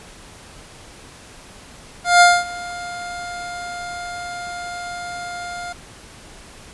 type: tone with ADSR envelope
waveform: 25% pulse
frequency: 704 Hz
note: F5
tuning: 14 cents sharp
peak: -3 dBFS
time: 2.04-5.73 s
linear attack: 170 ms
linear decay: 230 ms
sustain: -21 dB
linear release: 9 ms
effects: pink hiss -42 dBFS RMS until 6.73 s + resampled to 24000 Hz